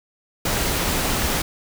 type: noise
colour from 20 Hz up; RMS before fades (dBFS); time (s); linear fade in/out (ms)
pink; -22; 0.45-1.42; 5
effects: none